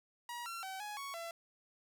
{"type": "tone with pitch steps", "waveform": "sawtooth", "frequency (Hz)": [957, 1362, 764, 836, 1112, 673], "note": ["A#5", "F6", "G5", "G#5", "C#6", "E5"], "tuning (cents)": [45, -44, -45, 11, 5, 36], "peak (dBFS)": -38, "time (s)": [0.29, 1.31], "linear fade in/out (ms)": 2, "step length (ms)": 170, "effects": []}